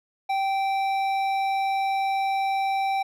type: tone with hard clipping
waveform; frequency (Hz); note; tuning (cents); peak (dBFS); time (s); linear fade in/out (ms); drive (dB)
sine; 779; G5; -11; -24; 0.29-3.03; 10; 10
effects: none